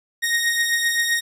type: beating tone pair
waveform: sawtooth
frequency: 1864.7 / 1872.4 Hz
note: A#6 / A#6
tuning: 0 / +7 cents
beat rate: 7.7 Hz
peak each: -16 / -22 dBFS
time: 0.22-1.21 s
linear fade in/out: 20 ms
effects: resampled to 32000 Hz + 9-bit